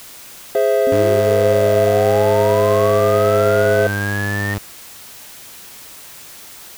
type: chord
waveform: triangle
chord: Ab augmented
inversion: none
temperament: equal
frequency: 415.3 / 523.3 / 659.3 Hz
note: Ab4 / C5 / E5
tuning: 0 / 0 / 0 cents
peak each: -15 dBFS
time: 0.55-3.87 s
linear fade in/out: 2 ms
type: linear sweep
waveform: sine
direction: up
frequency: 258.6 to 1833 Hz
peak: -22 dBFS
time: 0.87-4.54 s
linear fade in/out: 0 ms
type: tone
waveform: sawtooth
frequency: 101.5 Hz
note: G#2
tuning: 39 cents flat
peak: -16 dBFS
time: 0.92-4.58 s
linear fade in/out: 0 ms
effects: white hiss -38 dBFS RMS until 6.77 s